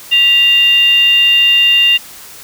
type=tone with frequency modulation; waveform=sine; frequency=2794 Hz; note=F7; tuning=in tune; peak=-6 dBFS; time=0.11-1.98 s; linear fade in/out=20 ms; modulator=845 Hz; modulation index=0.38; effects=white hiss -34 dBFS RMS until 2.43 s